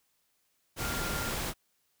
sine tone in noise, 1396.9 Hz, F6, in tune, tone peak -38 dBFS, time 0.79-1.33 s, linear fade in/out 50 ms, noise pink, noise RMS -34 dBFS, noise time 0.76-1.54 s, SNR -7 dB, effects white hiss -74 dBFS RMS until 2 s

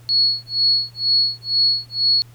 sine tone with tremolo, 4361 Hz, C#8, 29 cents flat, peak -12 dBFS, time 0.09-2.22 s, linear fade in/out 0 ms, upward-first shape sine, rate 2.1 Hz, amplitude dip 100%, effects added 118 Hz sine -42 dBFS peak until 2.34 s + pink hiss -53 dBFS RMS until 2.34 s

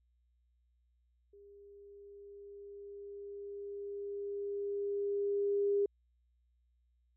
sine tone with level ramp, 403.6 Hz, G#4, 49 cents flat, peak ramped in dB -55 to -27 dBFS, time 1.33-5.86 s, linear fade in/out 5 ms, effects added 60 Hz sine -70 dBFS peak until 7.16 s

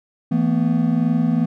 triangle chord, E suspended fourth, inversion none, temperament equal with one note detuned, 164.81 / 224.5 / 246.9 Hz, E3 / A3 / B3, 0 / +35 / 0 cents, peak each -18 dBFS, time 0.31-1.46 s, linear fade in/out 10 ms, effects none

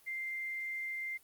sine tone with quantisation, 2093 Hz, C7, in tune, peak -36 dBFS, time 0.06-1.18 s, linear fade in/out 20 ms, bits 11, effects white hiss -64 dBFS RMS until 1.23 s + Opus 32 kbps

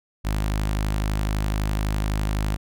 sawtooth tone with notch filter, 51.91 Hz, G#1, in tune, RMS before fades -24 dBFS, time 0.24-2.57 s, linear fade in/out 20 ms, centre 440 Hz, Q 1.9, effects none

